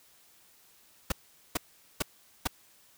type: noise bursts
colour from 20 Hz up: pink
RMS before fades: -28 dBFS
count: 4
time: 1.1-2.474 s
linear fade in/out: 5 ms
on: 21 ms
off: 430 ms
effects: white hiss -61 dBFS RMS until 2.97 s